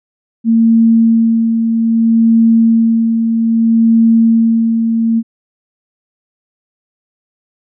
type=tone with tremolo; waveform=sine; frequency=227.4 Hz; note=A#3; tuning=43 cents flat; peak=-5 dBFS; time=0.44-5.23 s; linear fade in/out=50 ms; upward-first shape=sine; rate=0.62 Hz; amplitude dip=45%; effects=none